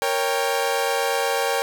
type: chord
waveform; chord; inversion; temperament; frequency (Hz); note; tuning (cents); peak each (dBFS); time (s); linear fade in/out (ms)
sawtooth; G diminished; first; equal with one note detuned; 466.2 / 554.4 / 790.8; Bb4 / Db5 / G5; 0 / 0 / +15; -21; 0.02-1.62; 0
effects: none